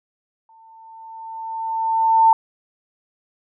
sine tone with exponential growth, 897 Hz, A5, 33 cents sharp, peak -8 dBFS, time 0.49-2.33 s, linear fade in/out 2 ms, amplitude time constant 400 ms, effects none

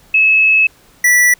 sine / square tone pair in turn, 2590 / 1959.8 Hz, E7 / B6, -31 / -14 cents, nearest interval perfect fourth, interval 483 cents, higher first, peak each -7 / -8 dBFS, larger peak first, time 0.14-0.67 / 1.04-1.34 s, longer first, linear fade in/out 5 ms, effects pink hiss -48 dBFS RMS until 1.39 s

